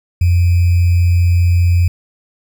sine tone with sample-and-hold, 87.5 Hz, F2, 4 cents sharp, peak -8 dBFS, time 0.21-1.88 s, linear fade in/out 5 ms, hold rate 2450 Hz, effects none

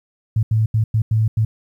sine tone bursts at uneven times, 110 Hz, A2, in tune, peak -13 dBFS, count 6, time 0.36-0.43 / 0.51-0.66 / 0.74-0.84 / 0.94-1.02 / 1.11-1.28 / 1.37-1.45 s, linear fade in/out 5 ms, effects 9-bit

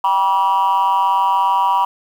sine tone with amplitude modulation, 968 Hz, B5, 35 cents flat, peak -6 dBFS, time 0.04-1.85 s, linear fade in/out 5 ms, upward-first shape sine, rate 183 Hz, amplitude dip 100%, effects tanh soft clip ceiling -8 dBFS + 7-bit

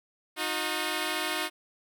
5% pulse tone pair together, 310.5 / 360 Hz, D#4 / F#4, -3 / -47 cents, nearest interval minor third, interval 256 cents, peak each -20 dBFS, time 0.36-1.5 s, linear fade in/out 50 ms, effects none

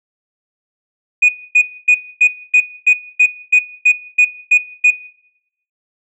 sine tone bursts, 2475 Hz, D#7, 10 cents flat, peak -4 dBFS, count 12, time 1.22-4.908 s, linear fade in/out 10 ms, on 69 ms, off 260 ms, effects noise-tail reverb RT60 0.8 s tail -21 dB re dry + tanh soft clip ceiling -3 dBFS

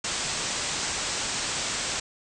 white low-pass noise, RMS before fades -30 dBFS, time 0.04-2 s, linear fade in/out 5 ms, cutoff 8400 Hz, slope 96 dB/octave, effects none

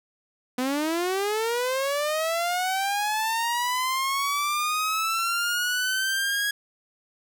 sawtooth linear sweep, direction up, 246.9 to 1661.2 Hz, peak -20 dBFS, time 0.58-6.51 s, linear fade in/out 5 ms, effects none

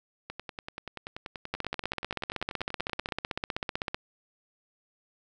two click trains, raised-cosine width 0.3 ms, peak -21 / -14 dBFS, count 30 / 39, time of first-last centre 0.3-3.088 / 1.54-3.945 s, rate 10.4 / 15.8 Hz, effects none

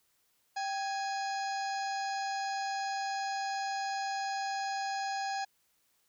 harmonic tone with a mistuned harmonic, 830.6 Hz, G#5, in tune, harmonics 1 / 2 / 3 / 4 / 5 / 6 / 7 / 8, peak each -33 / -41 / -48 / -54 / -47 / -46 / -58 / -49 dBFS, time 0.56-5.45 s, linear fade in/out 10 ms, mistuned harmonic 1, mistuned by -100 cents, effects white hiss -73 dBFS RMS until 6.08 s

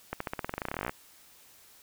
accelerating click train, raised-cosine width 0.5 ms, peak -17 dBFS, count 22, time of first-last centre 0.13-0.894 s, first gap 74 ms, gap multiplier 0.92, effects white hiss -57 dBFS RMS until 1.82 s

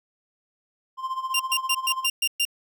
triangle tone with tremolo, 1046.5 Hz, C6, in tune, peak -22 dBFS, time 0.97-2.08 s, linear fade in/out 50 ms, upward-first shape sine, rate 15 Hz, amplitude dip 75%
sawtooth tone bursts, 2790 Hz, F7, 2 cents flat, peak -17 dBFS, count 7, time 1.34-2.452 s, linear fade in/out 5 ms, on 56 ms, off 120 ms
effects none

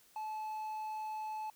triangle tone, 865 Hz, A5, 30 cents flat, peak -36 dBFS, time 0.16-1.5 s, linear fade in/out 2 ms, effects white hiss -65 dBFS RMS until 1.55 s

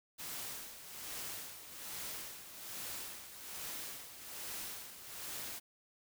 white noise with tremolo, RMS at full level -43 dBFS, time 0.18-5.6 s, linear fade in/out 20 ms, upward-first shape sine, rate 1.2 Hz, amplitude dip 65%, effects none

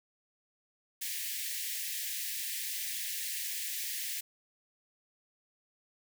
white high-pass noise, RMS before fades -37 dBFS, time 1.01-4.21 s, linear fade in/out 10 ms, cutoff 1700 Hz, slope 96 dB/octave, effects none

